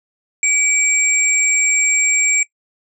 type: tone pair together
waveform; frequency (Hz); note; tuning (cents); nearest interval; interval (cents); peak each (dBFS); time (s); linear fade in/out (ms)
sine; 2305 / 7493; D7 / A#8; -33 / +8; octave + minor sixth; 2041; -16; 0.43-2.43; 2
effects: noise-tail reverb RT60 0.1 s tail -19 dB re dry